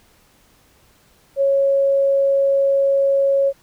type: tone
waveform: sine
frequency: 551 Hz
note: C#5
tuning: 11 cents flat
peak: -13 dBFS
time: 1.36-3.53 s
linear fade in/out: 50 ms
effects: pink hiss -55 dBFS RMS until 3.62 s